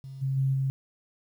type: tone with level steps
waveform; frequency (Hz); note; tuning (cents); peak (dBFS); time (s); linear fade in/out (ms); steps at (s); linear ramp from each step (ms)
sine; 134.5; C3; +48; -38 / -25 / -22 / -24; 0.04-0.7; 0; 0.21 / 0.36 / 0.53; 20
effects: 10-bit